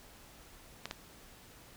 clicks, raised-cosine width 0.2 ms, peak -20 dBFS, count 2, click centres 0.856 / 0.911 s, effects pink hiss -56 dBFS RMS until 1.76 s

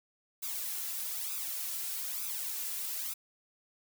blue noise with flanger, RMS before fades -37 dBFS, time 0.42-3.14 s, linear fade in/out 10 ms, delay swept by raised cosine 0.8 to 3 ms, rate 1.1 Hz, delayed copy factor +0.8, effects none

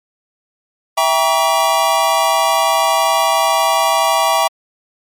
square chord, E diminished seventh, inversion none, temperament just, 659.3 / 791.1 / 949.3 / 1139.2 Hz, E5 / G5 / Bb5 / Db6, 0 / +16 / +31 / +47 cents, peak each -18 dBFS, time 0.97-4.48 s, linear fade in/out 10 ms, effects MP3 64 kbps

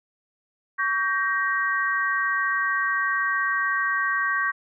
sine chord, G diminished, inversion second, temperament just, 1128.9 / 1568 / 1881.6 Hz, Db6 / G6 / Bb6, +31 / 0 / +16 cents, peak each -26 / -25 / -26 dBFS, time 0.78-4.52 s, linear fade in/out 20 ms, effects none

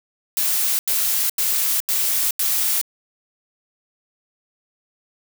blue noise bursts, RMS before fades -20 dBFS, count 5, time 0.37-2.814 s, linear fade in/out 0 ms, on 420 ms, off 86 ms, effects none

